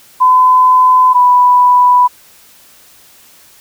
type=tone pair in turn; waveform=sine; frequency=1014 / 989.1 Hz; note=B5 / B5; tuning=+45 / +2 cents; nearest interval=unison; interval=43 cents; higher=first; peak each=-4 dBFS; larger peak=neither; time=0.2-1.14 / 1.14-2.08 s; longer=neither; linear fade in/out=20 ms; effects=white hiss -43 dBFS RMS until 3.6 s